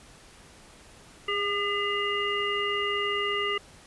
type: harmonic tone with a mistuned harmonic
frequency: 404.5 Hz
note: G#4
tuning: 46 cents flat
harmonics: 1 / 3 / 5 / 7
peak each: -31 / -31 / -31 / -31 dBFS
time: 1.28-3.58 s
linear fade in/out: 5 ms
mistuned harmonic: 1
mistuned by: +16 cents
effects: pink hiss -52 dBFS RMS until 3.86 s + resampled to 24000 Hz